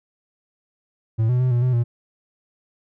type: tone with pitch steps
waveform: triangle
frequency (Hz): 111.8 / 124.6 / 127.5 / 120.7 / 126.9 / 118.6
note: A2 / B2 / C3 / B2 / B2 / A#2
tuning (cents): +28 / +16 / -44 / -39 / +47 / +30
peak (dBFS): -14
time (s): 1.18-1.84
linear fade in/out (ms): 20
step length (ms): 110
effects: none